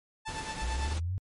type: tone with tremolo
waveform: sawtooth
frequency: 880 Hz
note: A5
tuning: in tune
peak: -30 dBFS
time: 0.25-0.94 s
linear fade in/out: 20 ms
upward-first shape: triangle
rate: 9 Hz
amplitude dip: 85%
type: noise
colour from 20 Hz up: pink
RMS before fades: -40 dBFS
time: 0.27-1 s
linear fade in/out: 20 ms
type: exponential sweep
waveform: sine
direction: up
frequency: 56 to 98 Hz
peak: -29 dBFS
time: 0.62-1.18 s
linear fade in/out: 0 ms
effects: low-pass 10000 Hz 12 dB/octave + MP3 48 kbps